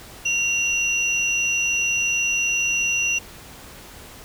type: tone pair together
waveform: sine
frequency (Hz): 2763 / 5912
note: F7 / F#8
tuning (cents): -19 / -2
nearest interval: octave + minor second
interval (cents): 1317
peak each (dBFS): -20 / -25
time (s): 0.25-3.19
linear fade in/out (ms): 10
effects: pink hiss -42 dBFS RMS until 4.24 s